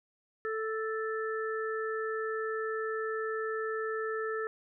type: harmonic tone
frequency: 440 Hz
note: A4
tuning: in tune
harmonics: 1 / 3 / 4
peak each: -33 / -38 / -39 dBFS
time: 0.45-4.47 s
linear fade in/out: 0 ms
effects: none